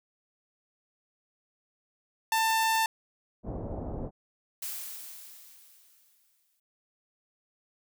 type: tone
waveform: sawtooth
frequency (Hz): 892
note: A5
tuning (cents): +23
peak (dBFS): -20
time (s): 2.32-2.86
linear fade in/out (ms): 2
type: low-pass noise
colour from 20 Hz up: pink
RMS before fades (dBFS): -36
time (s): 3.43-4.11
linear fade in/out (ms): 50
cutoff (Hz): 730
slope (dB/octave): 24
type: noise with exponential decay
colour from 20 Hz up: blue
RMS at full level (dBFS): -35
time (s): 4.62-6.6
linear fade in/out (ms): 5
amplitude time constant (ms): 430
effects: none